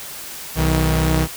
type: tone pair together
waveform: sawtooth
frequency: 63 / 158.75 Hz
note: B1 / D#3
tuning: +35 / +35 cents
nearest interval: octave + major third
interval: 1600 cents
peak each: -14 dBFS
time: 0.55-1.28 s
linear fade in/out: 50 ms
effects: white hiss -33 dBFS RMS until 1.36 s